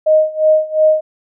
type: tone with tremolo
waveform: sine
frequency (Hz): 622.3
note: D#5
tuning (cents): 0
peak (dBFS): -6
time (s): 0.06-1.01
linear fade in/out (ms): 10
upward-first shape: sine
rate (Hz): 2.8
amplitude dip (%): 90
effects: none